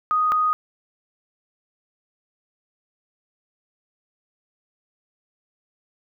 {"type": "tone pair in turn", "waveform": "sine", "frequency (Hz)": [1244.5, 1244.5], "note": ["D#6", "D#6"], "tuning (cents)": [0, 0], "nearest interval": "unison", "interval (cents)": 0, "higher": "neither", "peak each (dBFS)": -17, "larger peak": "neither", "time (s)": [[0.11, 0.32], [0.32, 0.53]], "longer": "neither", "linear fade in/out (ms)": 0, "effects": []}